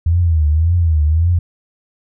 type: tone with vibrato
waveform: sine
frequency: 81 Hz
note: E2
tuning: 30 cents flat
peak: -10 dBFS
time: 0.06-1.39 s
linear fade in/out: 5 ms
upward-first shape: triangle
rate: 1.8 Hz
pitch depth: 160 cents each way
effects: none